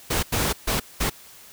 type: noise bursts at uneven times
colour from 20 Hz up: pink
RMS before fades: -23 dBFS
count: 4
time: 0.1-0.23 / 0.32-0.53 / 0.67-0.8 / 1-1.1 s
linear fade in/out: 10 ms
effects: white hiss -47 dBFS RMS until 1.52 s